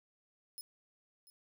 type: tone with echo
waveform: 5% pulse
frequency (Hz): 5150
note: E8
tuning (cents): -41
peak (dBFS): -38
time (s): 0.58-0.61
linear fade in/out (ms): 0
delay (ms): 690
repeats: 1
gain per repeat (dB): -15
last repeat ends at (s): 1.3
effects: none